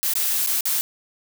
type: noise with dropouts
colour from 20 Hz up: blue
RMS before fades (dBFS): -22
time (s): 0.03-0.81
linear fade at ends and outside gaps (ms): 0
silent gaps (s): 0.136-0.154 / 0.463-0.472 / 0.608-0.655
effects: none